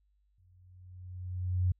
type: tone with exponential growth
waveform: sine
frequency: 91 Hz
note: F#2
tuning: 28 cents flat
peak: -23 dBFS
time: 0.38-1.72 s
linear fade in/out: 5 ms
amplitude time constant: 290 ms
effects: added 50 Hz sine -68 dBFS peak until 1.79 s